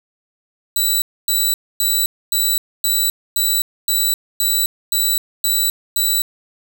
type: tone bursts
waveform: 10% pulse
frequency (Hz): 3951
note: B7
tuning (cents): 0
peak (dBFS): -7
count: 11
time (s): 0.76-6.22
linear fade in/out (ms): 2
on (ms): 260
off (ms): 260
effects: none